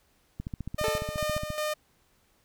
click train, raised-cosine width 5 ms, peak -22 dBFS, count 17, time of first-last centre 0.4-1.503 s, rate 14.5 Hz
sawtooth tone with tremolo, 608 Hz, D#5, 40 cents flat, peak -24 dBFS, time 0.78-1.74 s, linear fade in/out 10 ms, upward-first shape square, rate 2.5 Hz, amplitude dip 55%
sawtooth tone with exponential decay, 440 Hz, A4, in tune, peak -22 dBFS, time 0.84-1.35 s, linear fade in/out 0 ms, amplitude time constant 110 ms
effects pink hiss -67 dBFS RMS until 2.44 s

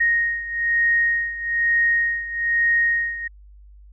sine beating tone pair, 1866 / 1867.1 Hz, A#6 / A#6, +1 / +2 cents, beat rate 1.1 Hz, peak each -19 / -23 dBFS, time 0-3.28 s, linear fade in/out 10 ms, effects added 50 Hz sine -43 dBFS peak until 3.92 s

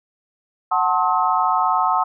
sine chord, F# diminished seventh, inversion none, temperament just, 740 / 888 / 1065.6 / 1278.7 Hz, F#5 / A5 / C6 / Eb6, 0 / +16 / +31 / +47 cents, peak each -21 dBFS, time 0.71-2.04 s, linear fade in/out 10 ms, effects none

